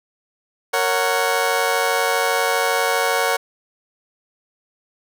20% pulse chord, F# major, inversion first, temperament just, 462.5 / 555 / 740 Hz, A#4 / C#5 / F#5, -14 / +2 / 0 cents, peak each -17 dBFS, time 0.73-3.37 s, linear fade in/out 10 ms, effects none

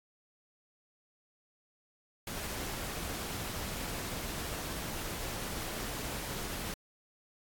pink noise, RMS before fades -39 dBFS, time 2.27-6.74 s, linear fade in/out 2 ms, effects AAC 64 kbps

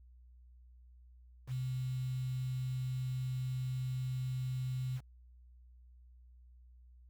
sine tone with quantisation, 128.3 Hz, C3, 34 cents flat, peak -34 dBFS, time 1.47-5.01 s, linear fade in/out 50 ms, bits 9, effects added 61 Hz sine -56 dBFS peak until 7.09 s

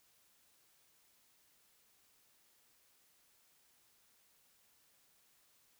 silence, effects white hiss -71 dBFS RMS until 5.79 s

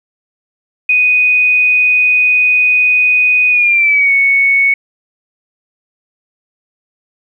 sine tone with pitch glide, 2489 to 2217 Hz, D#7 to C#7, 0 to 0 cents, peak -7 dBFS, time 0.89-4.74 s, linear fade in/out 5 ms, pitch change -200 cents, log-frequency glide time 3.5-4.12 s, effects 8-bit

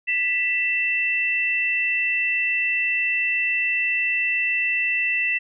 sine tone pair together, 1975.5 / 2673 Hz, B6 / E7, 0 / +23 cents, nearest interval perfect fourth, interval 523 cents, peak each -24 / -21 dBFS, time 0.07-5.39 s, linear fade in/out 20 ms, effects none

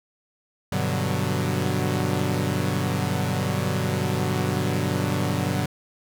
sawtooth chord, G major seventh, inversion none, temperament equal, 98 / 123.47 / 146.83 / 185 Hz, G2 / B2 / D3 / F#3, 0 / 0 / 0 / 0 cents, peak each -24 dBFS, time 0.72-5.66 s, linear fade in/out 5 ms, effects none

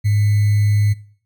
sine tone with sample-and-hold, 103.83 Hz, G#2, in tune, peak -12 dBFS, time 0.04-0.94 s, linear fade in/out 20 ms, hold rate 2100 Hz, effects noise-tail reverb RT60 0.5 s tail -20 dB re dry + MP3 96 kbps

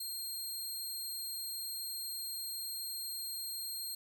15% pulse tone, 4207 Hz, C8, 9 cents sharp, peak -32 dBFS, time 0-3.95 s, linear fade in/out 5 ms, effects none

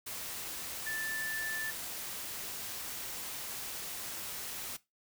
sine tone in noise, 1760 Hz, A6, in tune, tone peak -35 dBFS, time 0.86-1.71 s, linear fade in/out 10 ms, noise white, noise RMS -41 dBFS, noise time 0.06-4.77 s, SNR +3 dB, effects noise-tail reverb RT60 0.2 s tail -18 dB re dry

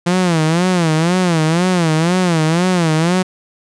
sawtooth tone with vibrato, 170 Hz, F3, 46 cents flat, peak -8 dBFS, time 0.06-3.23 s, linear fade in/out 10 ms, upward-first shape sine, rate 2 Hz, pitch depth 150 cents each way, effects resampled to 22050 Hz

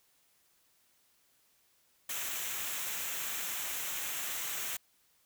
white noise with comb filter, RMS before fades -37 dBFS, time 2.09-4.77 s, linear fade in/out 5 ms, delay 0.21 ms, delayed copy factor -0.55, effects white hiss -70 dBFS RMS until 5.25 s

